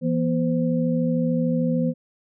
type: tone cluster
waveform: sine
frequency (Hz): 167.7 / 241.1 / 516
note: E3 / B3 / C5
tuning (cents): +30 / -41 / -24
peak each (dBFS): -23 / -22 / -27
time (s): 0.01-1.94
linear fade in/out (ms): 50
effects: none